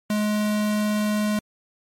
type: tone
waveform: square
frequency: 210.6 Hz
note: G#3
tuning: 24 cents sharp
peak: -21 dBFS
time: 0.1-1.39 s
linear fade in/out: 2 ms
effects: MP3 64 kbps